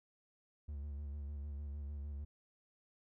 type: tone with vibrato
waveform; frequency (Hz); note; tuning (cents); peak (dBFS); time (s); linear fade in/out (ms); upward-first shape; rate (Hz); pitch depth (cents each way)
triangle; 72; D2; -34; -39; 0.68-2.25; 10; square; 6.6; 42
effects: none